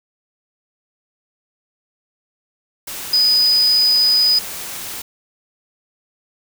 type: tone in noise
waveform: sine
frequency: 4978 Hz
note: D#8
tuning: in tune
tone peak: -11 dBFS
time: 3.13-4.39 s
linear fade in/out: 5 ms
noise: white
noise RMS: -29 dBFS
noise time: 2.87-5.02 s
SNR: +15 dB
effects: none